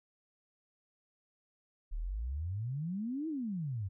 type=exponential two-way sweep; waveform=sine; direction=up then down; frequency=34.65 to 329.6 to 90.3 Hz; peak=-34 dBFS; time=1.91-3.89 s; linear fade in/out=20 ms; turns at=3.28 s; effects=none